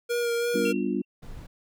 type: tone with vibrato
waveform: square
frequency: 473.2 Hz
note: A#4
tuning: 26 cents sharp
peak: -25 dBFS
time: 0.09-0.73 s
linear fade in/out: 20 ms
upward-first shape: sine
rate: 3 Hz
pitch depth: 19 cents each way
type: chord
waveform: sine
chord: G dominant seventh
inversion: none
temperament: just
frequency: 196 / 245 / 294 / 352.8 Hz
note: G3 / B3 / D4 / F4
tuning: 0 / -14 / +2 / +18 cents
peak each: -30 dBFS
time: 0.54-1.02 s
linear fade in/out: 10 ms
type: tone with exponential decay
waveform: sine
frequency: 2722 Hz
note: F7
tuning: 45 cents flat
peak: -29 dBFS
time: 0.65-1.05 s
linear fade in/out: 5 ms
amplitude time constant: 85 ms
type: noise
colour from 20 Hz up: brown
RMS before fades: -40 dBFS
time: 1.22-1.47 s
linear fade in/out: 10 ms
effects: none